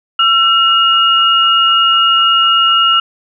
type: tone pair together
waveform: sine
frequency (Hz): 1348 / 2861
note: E6 / F7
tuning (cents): +38 / +41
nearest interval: octave + minor second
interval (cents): 1303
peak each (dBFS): -10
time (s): 0.19-3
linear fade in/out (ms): 5
effects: none